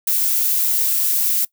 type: noise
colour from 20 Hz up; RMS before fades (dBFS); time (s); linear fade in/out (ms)
violet; -18; 0.07-1.45; 5
effects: noise-tail reverb RT60 0.1 s tail -22 dB re dry